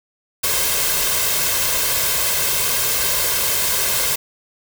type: noise with comb filter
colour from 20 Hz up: white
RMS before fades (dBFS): -19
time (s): 0.43-4.16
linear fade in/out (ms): 10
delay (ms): 1.9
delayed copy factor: +0.6
effects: none